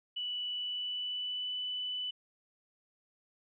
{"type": "tone with pitch glide", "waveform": "sine", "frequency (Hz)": [2960, 2989], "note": ["F#7", "F#7"], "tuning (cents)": [0, 17], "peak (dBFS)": -34, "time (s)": [0.16, 2.11], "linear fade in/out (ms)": 10, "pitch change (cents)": 17, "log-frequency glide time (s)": [0.49, 1.56], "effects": []}